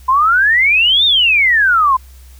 sine exponential two-way sweep, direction up then down, 1007 to 3729 to 1007 Hz, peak -8 dBFS, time 0.08-1.97 s, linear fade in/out 10 ms, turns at 1.05 s, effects added 64 Hz sine -36 dBFS peak until 2.39 s + white hiss -48 dBFS RMS until 2.39 s

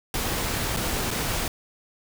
pink noise with dropouts, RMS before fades -27 dBFS, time 0.14-1.48 s, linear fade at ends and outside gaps 2 ms, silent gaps 0.765-0.77 / 1.107-1.111 s, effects none

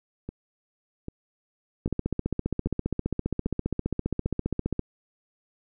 two click trains, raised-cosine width 3 ms, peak -21 / -13 dBFS, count 6 / 45, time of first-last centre 0.29-4.258 / 1.86-4.793 s, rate 1.26 / 15 Hz, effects none

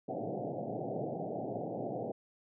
white band-pass noise, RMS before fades -38 dBFS, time 0.08-2.12 s, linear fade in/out 10 ms, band 110 to 770 Hz, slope 96 dB/octave, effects none

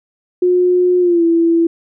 sine tone with pitch glide, 360 to 334 Hz, F#4 to E4, -47 to +23 cents, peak -9 dBFS, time 0.42-1.67 s, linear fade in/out 5 ms, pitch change -130 cents, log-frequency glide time 1-1.24 s, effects none

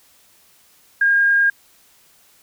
sine tone with frequency modulation, 1618 Hz, G#6, 46 cents flat, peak -12 dBFS, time 1.01-1.5 s, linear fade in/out 5 ms, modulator 29.7 Hz, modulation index 0.2, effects white hiss -54 dBFS RMS until 2.42 s

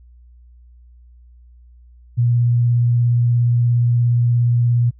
sine tone with vibrato, 120 Hz, B2, 49 cents flat, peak -12 dBFS, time 2.17-4.91 s, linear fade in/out 20 ms, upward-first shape sine, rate 17 Hz, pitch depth 12 cents each way, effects added 60 Hz sine -43 dBFS peak until 4.99 s

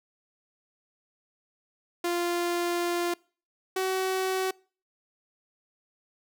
sawtooth tone pair in turn, 347.6 / 377.1 Hz, F4 / F#4, -8 / +33 cents, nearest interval minor second, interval 141 cents, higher second, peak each -22 dBFS, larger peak neither, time 2.04-3.14 / 3.76-4.51 s, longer first, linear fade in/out 5 ms, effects noise-tail reverb RT60 0.4 s tail -25 dB re dry

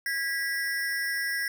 square ring-modulated tone, 1796 Hz, A6, 35 cents sharp, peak -25 dBFS, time 0.06-1.48 s, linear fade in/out 2 ms, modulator 156 Hz, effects none

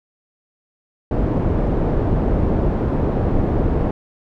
pink low-pass noise, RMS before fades -18 dBFS, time 1.11-3.91 s, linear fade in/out 2 ms, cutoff 550 Hz, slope 12 dB/octave, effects none

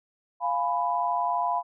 sine chord, F diminished, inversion none, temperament equal with one note detuned, 698.5 / 830.6 / 992.3 Hz, F5 / Ab5 / Cb6, 0 / 0 / +8 cents, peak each -28 / -31 / -26 dBFS, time 0.4-1.63 s, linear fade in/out 50 ms, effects none

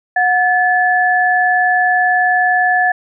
sine tone pair together, 729 / 1729.5 Hz, F#5 / A6, -26 / -30 cents, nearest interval octave + minor third, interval 1496 cents, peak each -13 dBFS, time 0.16-2.92 s, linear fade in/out 5 ms, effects none

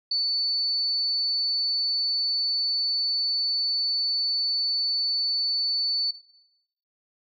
sine tone, 4490 Hz, C#8, 21 cents sharp, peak -22 dBFS, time 0.11-6.11 s, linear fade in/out 5 ms, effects noise-tail reverb RT60 0.8 s tail -17 dB re dry

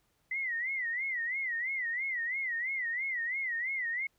sine tone with vibrato, 1998 Hz, B6, 20 cents sharp, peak -31 dBFS, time 0.31-4.07 s, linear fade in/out 5 ms, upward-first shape sine, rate 3 Hz, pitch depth 150 cents each way, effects pink hiss -74 dBFS RMS until 4.18 s

